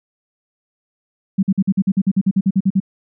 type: tone bursts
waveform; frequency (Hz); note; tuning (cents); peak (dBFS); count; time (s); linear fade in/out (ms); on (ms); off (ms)
sine; 192.7; G3; -29; -11; 15; 1.38-2.802; 10; 50; 48
effects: none